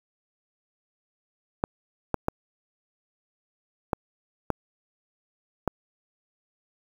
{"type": "clicks", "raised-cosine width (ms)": 1, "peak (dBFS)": -9, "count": 6, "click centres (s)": [1.639, 2.143, 2.284, 3.932, 4.503, 5.677], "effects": ["7-bit"]}